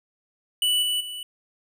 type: tone with level steps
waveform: square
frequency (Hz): 2965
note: F#7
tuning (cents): +3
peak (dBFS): -20 / -23 / -33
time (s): 0.62-1.23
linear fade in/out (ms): 2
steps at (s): 0.82 / 1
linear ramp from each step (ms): 10
effects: none